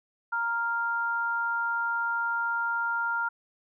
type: tone pair together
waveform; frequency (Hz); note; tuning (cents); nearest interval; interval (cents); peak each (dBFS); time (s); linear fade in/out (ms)
sine; 933.1 / 1396.9; A#5 / F6; +1 / 0; perfect fifth; 699; -31 / -27; 0.32-3.29; 10
effects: none